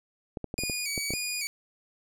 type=clicks; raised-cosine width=2 ms; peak=-20 dBFS; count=9; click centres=0.372 / 0.443 / 0.541 / 0.589 / 0.636 / 0.698 / 0.978 / 1.106 / 1.137 s
type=tone with vibrato; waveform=15% pulse; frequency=2358 Hz; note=D7; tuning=6 cents sharp; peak=-23 dBFS; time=0.58-1.47 s; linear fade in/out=0 ms; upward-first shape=square; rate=1.8 Hz; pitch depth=67 cents each way
effects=none